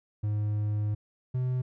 triangle tone pair in turn, 105 / 127.06 Hz, G#2 / B2, +19 / +50 cents, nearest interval minor third, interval 331 cents, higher second, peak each -24 dBFS, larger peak neither, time 0.23-0.95 / 1.34-1.62 s, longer first, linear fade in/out 10 ms, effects none

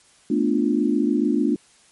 sine chord, B half-diminished seventh, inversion third, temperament equal, 220 / 246.9 / 293.7 / 349.2 Hz, A3 / B3 / D4 / F4, 0 / 0 / 0 / 0 cents, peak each -23 / -23 / -21 / -25 dBFS, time 0.3-1.56 s, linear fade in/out 5 ms, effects white hiss -55 dBFS RMS until 1.91 s + MP3 48 kbps

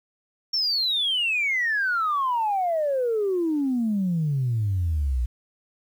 sine exponential sweep, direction down, 5520 to 58 Hz, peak -20 dBFS, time 0.53-5.26 s, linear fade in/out 10 ms, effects tanh soft clip ceiling -17 dBFS + 9-bit

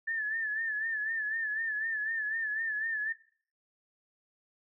sine tone with vibrato, 1760 Hz, A6, in tune, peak -30 dBFS, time 0.07-3.13 s, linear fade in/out 10 ms, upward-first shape sine, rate 4 Hz, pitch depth 69 cents each way, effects noise-tail reverb RT60 0.5 s tail -19 dB re dry

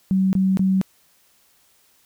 sine tone bursts, 190 Hz, F#3, 46 cents sharp, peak -15 dBFS, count 3, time 0.11-0.814 s, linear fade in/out 0 ms, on 220 ms, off 22 ms, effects white hiss -59 dBFS RMS until 2.05 s

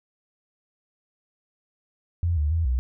sine tone with pitch steps, 85.7 / 74.3 / 82.5 / 62.6 Hz, F2 / D2 / E2 / B1, -32 / +21 / +2 / +24 cents, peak -20 dBFS, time 2.23-2.79 s, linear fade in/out 0 ms, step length 140 ms, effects none

